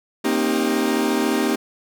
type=chord; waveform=40% pulse; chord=C minor seventh; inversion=third; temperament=equal with one note detuned; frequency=233.1 / 267.3 / 311.1 / 392 Hz; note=Bb3 / C4 / Eb4 / G4; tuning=0 / +37 / 0 / 0 cents; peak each=-23 dBFS; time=0.24-1.56 s; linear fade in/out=10 ms; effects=none